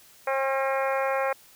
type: harmonic tone with a mistuned harmonic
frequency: 268.9 Hz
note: C4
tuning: 47 cents sharp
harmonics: 2 / 3 / 4 / 5 / 6 / 7 / 8 / 9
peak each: -26 / -30 / -32 / -34 / -36 / -37 / -38 / -39 dBFS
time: 0.27-1.33 s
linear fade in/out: 5 ms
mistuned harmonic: 5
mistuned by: +19 cents
effects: white hiss -54 dBFS RMS until 1.55 s